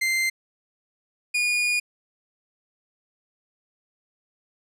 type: tone pair in turn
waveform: 40% pulse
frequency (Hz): 2085 / 2444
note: C7 / D#7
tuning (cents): -7 / -32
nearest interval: minor third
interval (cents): 275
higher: second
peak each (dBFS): -20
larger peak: neither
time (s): 0.01-0.3 / 1.34-1.8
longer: second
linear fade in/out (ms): 10
effects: low-pass 12000 Hz 12 dB/octave